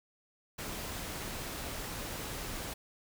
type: noise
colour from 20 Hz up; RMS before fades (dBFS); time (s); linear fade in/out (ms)
pink; -40; 0.58-2.74; 10
effects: none